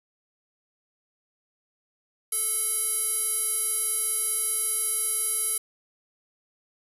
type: tone with band-pass filter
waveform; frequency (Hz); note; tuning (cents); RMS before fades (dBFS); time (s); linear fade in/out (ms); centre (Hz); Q
square; 437.4; A4; -10; -27; 2.32-5.58; 5; 11000; 8.4
effects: none